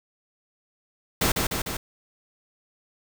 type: noise with echo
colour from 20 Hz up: pink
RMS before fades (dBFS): -22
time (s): 1.21-1.32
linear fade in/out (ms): 5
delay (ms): 150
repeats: 3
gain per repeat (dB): -3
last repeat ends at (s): 1.77
effects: none